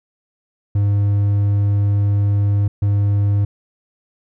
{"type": "tone bursts at uneven times", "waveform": "triangle", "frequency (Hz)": 101.5, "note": "G#2", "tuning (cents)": -39, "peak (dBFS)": -11, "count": 2, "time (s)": [[0.75, 2.68], [2.82, 3.45]], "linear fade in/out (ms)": 5, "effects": []}